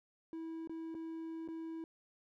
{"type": "tone with dropouts", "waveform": "triangle", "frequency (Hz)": 325.6, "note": "E4", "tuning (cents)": -21, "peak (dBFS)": -39, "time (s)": [0.33, 1.84], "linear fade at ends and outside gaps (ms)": 1, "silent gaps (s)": [[0.674, 0.695], [0.944, 0.95], [1.477, 1.486]], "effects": []}